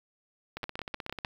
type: two click trains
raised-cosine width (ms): 0.3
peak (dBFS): -17 / -21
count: 5 / 12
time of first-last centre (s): 0.64-1.248 / 0.57-1.249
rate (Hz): 6.58 / 16.2
effects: 8-bit